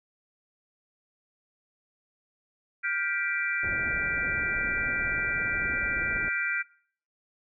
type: chord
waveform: sine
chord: G dominant seventh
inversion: third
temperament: just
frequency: 1411.2 / 1568 / 1960 / 2352 Hz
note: F6 / G6 / B6 / D7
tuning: +18 / 0 / -14 / +2 cents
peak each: -32 dBFS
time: 2.83-6.63 s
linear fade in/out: 20 ms
type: low-pass noise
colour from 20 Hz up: pink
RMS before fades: -39 dBFS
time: 3.63-6.29 s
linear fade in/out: 2 ms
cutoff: 740 Hz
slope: 24 dB/octave
effects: noise-tail reverb RT60 0.5 s tail -20 dB re dry